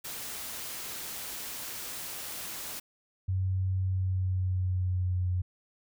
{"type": "noise", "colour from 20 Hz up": "white", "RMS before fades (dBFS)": -39, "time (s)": [0.04, 2.8], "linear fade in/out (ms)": 10}
{"type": "tone with pitch glide", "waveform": "sine", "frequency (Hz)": [94, 90.54], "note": ["F#2", "F#2"], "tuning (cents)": [28, -37], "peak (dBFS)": -26, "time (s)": [3.28, 5.42], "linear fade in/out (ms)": 10, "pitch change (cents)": -65, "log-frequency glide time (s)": [3.83, 5.3]}
{"effects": []}